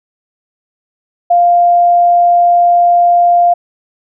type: tone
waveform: sine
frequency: 698.5 Hz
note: F5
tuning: in tune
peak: -5 dBFS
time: 1.3-3.54 s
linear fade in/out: 10 ms
effects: none